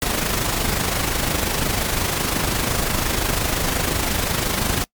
pink noise with amplitude modulation, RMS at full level -19 dBFS, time 0.02-4.84 s, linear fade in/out 0 ms, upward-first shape sine, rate 25.7 Hz, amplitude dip 50%, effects noise-tail reverb RT60 0.1 s tail -24 dB re dry + MP3 96 kbps

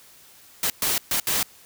white noise bursts at uneven times, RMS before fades -23 dBFS, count 4, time 0.63-0.7 / 0.82-0.98 / 1.11-1.2 / 1.27-1.43 s, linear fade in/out 2 ms, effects white hiss -51 dBFS RMS until 1.65 s

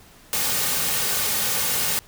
white noise with comb filter, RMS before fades -23 dBFS, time 0.33-1.99 s, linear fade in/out 0 ms, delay 3 ms, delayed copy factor -0.55, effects pink hiss -50 dBFS RMS until 2.07 s

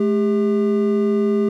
triangle tone pair together, 214.6 / 400.7 Hz, A3 / G4, -43 / +38 cents, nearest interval major seventh, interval 1081 cents, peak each -16 dBFS, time 0-1.49 s, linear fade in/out 5 ms, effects none

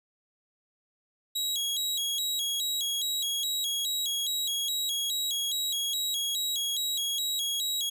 sawtooth tone with vibrato, 3571 Hz, A7, 25 cents sharp, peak -25 dBFS, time 1.35-7.9 s, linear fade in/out 10 ms, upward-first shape square, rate 2.4 Hz, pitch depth 130 cents each way, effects none

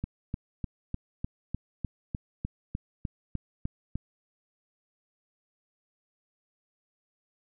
click train, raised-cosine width 5 ms, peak -19 dBFS, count 14, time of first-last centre 0.04-3.956 s, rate 3.32 Hz, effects none

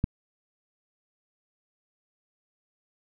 click, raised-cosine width 5 ms, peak -11 dBFS, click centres 0.041 s, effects none

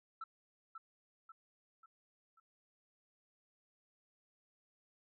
sine tone with echo, 1325 Hz, E6, 9 cents sharp, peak -40 dBFS, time 0.21-0.24 s, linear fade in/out 5 ms, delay 540 ms, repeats 4, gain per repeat -6 dB, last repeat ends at 2.4 s, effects tanh soft clip ceiling -39 dBFS

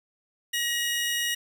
sawtooth tone pair together, 1896 / 2888 Hz, A#6 / F#7, +29 / -43 cents, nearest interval perfect fifth, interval 728 cents, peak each -25 dBFS, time 0.53-1.35 s, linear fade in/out 10 ms, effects none

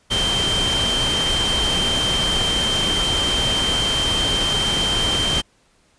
sine tone in noise, 3136 Hz, G7, in tune, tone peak -19 dBFS, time 0.1-5.42 s, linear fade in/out 20 ms, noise pink, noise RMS -23 dBFS, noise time 0.1-5.42 s, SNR +1 dB, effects pink hiss -59 dBFS RMS until 5.98 s + resampled to 22050 Hz

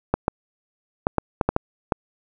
clicks, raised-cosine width 1 ms, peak -4 dBFS, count 8, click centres 0.14 / 0.281 / 1.069 / 1.183 / 1.412 / 1.49 / 1.564 / 1.922 s, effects none

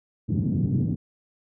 pink band-pass noise, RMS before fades -24 dBFS, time 0.28-0.96 s, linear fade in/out 20 ms, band 110 to 250 Hz, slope 24 dB/octave, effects none

